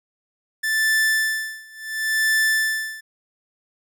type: tone with tremolo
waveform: 45% pulse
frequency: 1760 Hz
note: A6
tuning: in tune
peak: -16 dBFS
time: 0.63-3.01 s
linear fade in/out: 10 ms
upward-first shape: sine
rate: 0.71 Hz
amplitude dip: 95%
effects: none